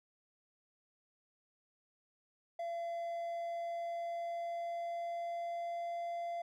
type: tone with pitch glide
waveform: triangle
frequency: 680 to 686.7 Hz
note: F5 to F5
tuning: -46 to -29 cents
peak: -35 dBFS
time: 2.59-6.42 s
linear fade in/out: 5 ms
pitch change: +17 cents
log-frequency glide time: 2.8-6.02 s
effects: none